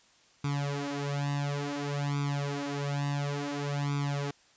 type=tone with flanger; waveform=sawtooth; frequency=142.8 Hz; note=D3; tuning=48 cents flat; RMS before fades=-32 dBFS; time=0.44-4.31 s; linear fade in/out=5 ms; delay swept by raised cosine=0.84 to 5.94 ms; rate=0.57 Hz; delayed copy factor=+1; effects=white hiss -62 dBFS RMS until 4.56 s + resampled to 16000 Hz